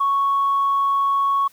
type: tone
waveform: sine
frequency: 1108.7 Hz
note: C#6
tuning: in tune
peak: -15 dBFS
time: 0-1.48 s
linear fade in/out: 10 ms
effects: tanh soft clip ceiling -12 dBFS + white hiss -54 dBFS RMS until 1.52 s